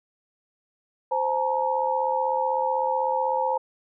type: tone cluster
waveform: sine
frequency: 521 / 860 / 936 Hz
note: C5 / A5 / A#5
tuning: -7 / -40 / +7 cents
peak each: -26 dBFS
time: 1.11-3.58 s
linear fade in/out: 10 ms
effects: none